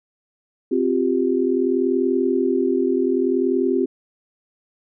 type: tone cluster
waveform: sine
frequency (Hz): 261.5 / 352.2 / 392.8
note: C4 / F4 / G4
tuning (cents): -1 / +15 / +4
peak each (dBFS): -21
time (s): 0.71-3.86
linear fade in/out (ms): 10
effects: none